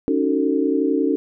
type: chord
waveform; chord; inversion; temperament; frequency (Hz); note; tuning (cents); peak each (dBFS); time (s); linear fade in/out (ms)
sine; D# half-diminished seventh; third; just; 280 / 311.1 / 373.4 / 448; C#4 / D#4 / F#4 / A4; +18 / 0 / +16 / +31; -20 / -22 / -24 / -23; 0.08-1.16; 0
effects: none